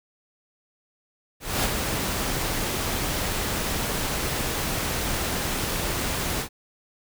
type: noise with ADSR envelope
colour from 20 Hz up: pink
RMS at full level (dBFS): -22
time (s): 1.4-6.49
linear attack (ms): 240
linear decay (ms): 33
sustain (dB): -5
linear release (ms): 90
effects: none